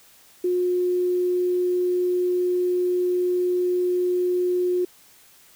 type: tone with quantisation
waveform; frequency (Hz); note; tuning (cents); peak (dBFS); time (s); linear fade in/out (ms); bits
sine; 359.5; F#4; -50; -19; 0.44-4.85; 5; 8
effects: white hiss -53 dBFS RMS until 5.55 s